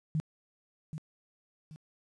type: tone with echo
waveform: sine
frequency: 155.56 Hz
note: D#3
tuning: in tune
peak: -27 dBFS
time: 0.15-0.2 s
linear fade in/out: 0 ms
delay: 780 ms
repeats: 2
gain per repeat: -9 dB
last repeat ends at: 1.76 s
effects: resampled to 22050 Hz + 11-bit

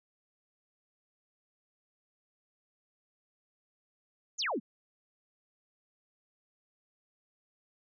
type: exponential sweep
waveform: sine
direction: down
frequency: 7459 to 181.1 Hz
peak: -30 dBFS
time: 4.38-4.6 s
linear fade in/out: 20 ms
effects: none

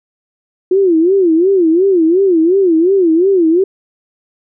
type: tone with vibrato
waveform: sine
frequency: 355 Hz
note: F4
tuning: 28 cents sharp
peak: -7 dBFS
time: 0.71-3.64 s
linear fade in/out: 5 ms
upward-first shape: sine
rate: 2.8 Hz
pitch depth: 190 cents each way
effects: none

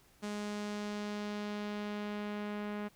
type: tone with low-pass filter sweep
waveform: sawtooth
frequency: 207.7 Hz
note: G#3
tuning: in tune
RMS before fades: -39 dBFS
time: 0.22-2.89 s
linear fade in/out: 20 ms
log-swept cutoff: 8300 to 2200 Hz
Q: 0.96
effects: pink hiss -65 dBFS RMS until 2.95 s

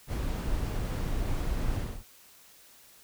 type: noise with ADSR envelope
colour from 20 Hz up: brown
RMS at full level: -28 dBFS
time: 0.07-2.04 s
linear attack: 63 ms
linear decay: 11 ms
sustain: -2 dB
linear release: 270 ms
effects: white hiss -56 dBFS RMS until 3.03 s

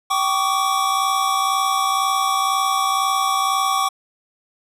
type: tone cluster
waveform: square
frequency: 775 / 1121 / 1183 Hz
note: G5 / C#6 / D6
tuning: -20 / +19 / +12 cents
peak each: -24 / -20 / -25 dBFS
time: 0.1-3.89 s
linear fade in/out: 10 ms
effects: resampled to 32000 Hz

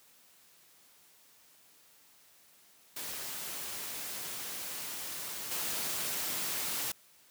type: noise with level steps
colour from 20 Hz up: white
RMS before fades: -40 / -35 dBFS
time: 2.96-6.92 s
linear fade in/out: 5 ms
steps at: 5.51 s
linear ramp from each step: 5 ms
effects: white hiss -62 dBFS RMS until 7.3 s + high-pass 100 Hz 12 dB/octave

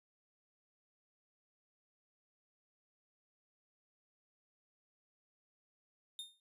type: tone with exponential decay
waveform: 45% pulse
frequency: 3652 Hz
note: A#7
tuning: 36 cents flat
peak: -40 dBFS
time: 6.19-6.4 s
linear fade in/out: 1 ms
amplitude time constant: 45 ms
effects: noise-tail reverb RT60 0.2 s tail -21 dB re dry + resampled to 32000 Hz

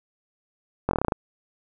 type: slowing click train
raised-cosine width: 1 ms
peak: -8 dBFS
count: 9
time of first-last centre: 0.89-1.122 s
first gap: 21 ms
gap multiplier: 1.09
effects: none

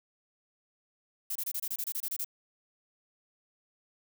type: noise bursts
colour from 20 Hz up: violet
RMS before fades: -34 dBFS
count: 12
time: 1.3-2.246 s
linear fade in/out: 5 ms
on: 55 ms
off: 26 ms
effects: none

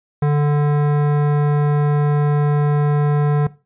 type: tone with hard clipping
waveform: sine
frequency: 146.83 Hz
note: D3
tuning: in tune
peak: -15 dBFS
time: 0.22-3.47 s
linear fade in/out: 5 ms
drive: 16 dB
effects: noise-tail reverb RT60 0.3 s tail -19 dB re dry + resampled to 8000 Hz

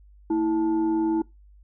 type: tone with frequency modulation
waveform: sine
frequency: 325.4 Hz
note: E4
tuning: 22 cents flat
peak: -20 dBFS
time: 0.3-1.22 s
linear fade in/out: 5 ms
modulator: 552 Hz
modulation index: 0.48
effects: noise-tail reverb RT60 0.2 s tail -23 dB re dry + added 50 Hz sine -49 dBFS peak until 1.63 s

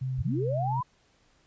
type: tone with vibrato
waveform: sine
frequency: 129.7 Hz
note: C3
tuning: 15 cents flat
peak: -28 dBFS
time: 0.01-0.81 s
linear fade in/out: 10 ms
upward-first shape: triangle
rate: 4 Hz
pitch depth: 11 cents each way
type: linear sweep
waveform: sine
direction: up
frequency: 42.41 to 1035 Hz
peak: -28 dBFS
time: 0.18-0.83 s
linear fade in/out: 10 ms
effects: pink hiss -65 dBFS RMS until 1.46 s + resampled to 16000 Hz

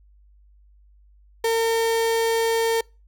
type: tone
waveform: 35% pulse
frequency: 455.2 Hz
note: A#4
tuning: 41 cents flat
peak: -17 dBFS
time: 1.44-2.81 s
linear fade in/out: 5 ms
effects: noise-tail reverb RT60 0.3 s tail -26 dB re dry + added 50 Hz sine -51 dBFS peak until 3.07 s

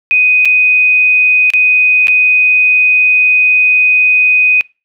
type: tone with dropouts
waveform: sine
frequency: 2498 Hz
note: D#7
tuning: 6 cents sharp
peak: -6 dBFS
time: 0.11-4.61 s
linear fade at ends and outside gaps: 0 ms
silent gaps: 0.45-0.455 / 1.503-1.536 / 2.071-2.082 s
effects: noise-tail reverb RT60 0.3 s tail -25 dB re dry

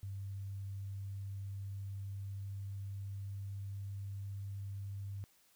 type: tone with pitch glide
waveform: sine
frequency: 98.2 to 99.11 Hz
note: G2 to G2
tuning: +4 to +20 cents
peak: -40 dBFS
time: 0.03-5.24 s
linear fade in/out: 0 ms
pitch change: +16 cents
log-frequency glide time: 0.15-4.46 s
effects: white hiss -69 dBFS RMS until 5.55 s

